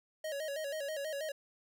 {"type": "tone with vibrato", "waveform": "square", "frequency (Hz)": 592, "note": "D5", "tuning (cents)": 14, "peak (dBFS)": -37, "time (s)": [0.24, 1.32], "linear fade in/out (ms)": 5, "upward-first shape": "square", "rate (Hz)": 6.2, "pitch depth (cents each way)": 97, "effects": []}